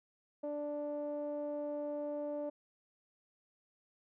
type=tone with low-pass filter; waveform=sawtooth; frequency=293.7 Hz; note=D4; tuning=in tune; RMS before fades=-39 dBFS; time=0.43-2.5 s; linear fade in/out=10 ms; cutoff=650 Hz; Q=6.4; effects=none